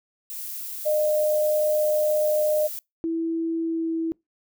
violet noise, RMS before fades -34 dBFS, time 0.3-2.79 s, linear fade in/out 0 ms
sine tone, 608 Hz, D#5, 40 cents flat, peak -19 dBFS, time 0.85-2.68 s, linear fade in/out 20 ms
sine tone with pitch glide, 328.9 to 326.8 Hz, E4 to E4, -4 to -15 cents, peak -23 dBFS, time 3.04-4.12 s, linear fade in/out 0 ms, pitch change -11 cents, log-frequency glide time 3.62-3.91 s
effects noise-tail reverb RT60 0.2 s tail -26 dB re dry

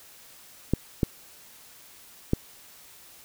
clicks, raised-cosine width 3 ms, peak -8 dBFS, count 3, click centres 0.736 / 1.032 / 2.334 s, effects white hiss -51 dBFS RMS until 3.24 s

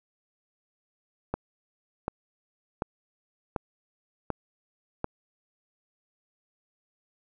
click train, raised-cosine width 1 ms, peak -14 dBFS, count 6, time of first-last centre 1.34-5.044 s, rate 1.35 Hz, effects none

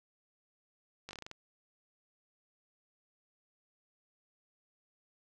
slowing click train, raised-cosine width 0.2 ms, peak -27 dBFS, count 8, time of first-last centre 1.09-1.314 s, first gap 19 ms, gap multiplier 1.17, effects none

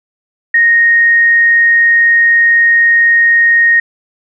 sine tone, 1862 Hz, A#6, 2 cents flat, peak -5 dBFS, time 0.54-3.8 s, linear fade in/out 5 ms, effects none

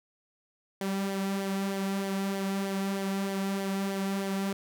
sawtooth tone with flanger, 195.3 Hz, G3, 6 cents flat, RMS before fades -31 dBFS, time 0.81-4.53 s, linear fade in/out 2 ms, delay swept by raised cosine 0.75 to 3.35 ms, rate 3.2 Hz, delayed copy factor -0.5, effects none

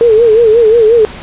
sine tone with vibrato, 450.9 Hz, A4, 42 cents sharp, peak -3 dBFS, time 0.01-1.05 s, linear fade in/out 0 ms, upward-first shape sine, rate 5.6 Hz, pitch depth 100 cents each way, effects pink hiss -28 dBFS RMS until 1.22 s + resampled to 8000 Hz

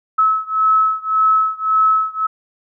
sine beating tone pair, 1294 / 1295.8 Hz, E6 / E6, -32 / -30 cents, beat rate 1.8 Hz, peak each -15 / -16 dBFS, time 0.18-2.27 s, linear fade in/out 10 ms, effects none

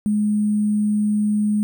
sine tone with sample-and-hold, 210 Hz, G#3, 19 cents sharp, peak -16 dBFS, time 0.06-1.63 s, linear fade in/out 0 ms, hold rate 8820 Hz, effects none

